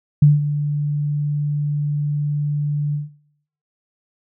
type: tone with ADSR envelope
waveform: sine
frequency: 146.83 Hz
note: D3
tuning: in tune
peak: -5 dBFS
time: 0.22-3.09 s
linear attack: 6 ms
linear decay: 170 ms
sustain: -13 dB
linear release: 150 ms
effects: noise-tail reverb RT60 0.7 s tail -18 dB re dry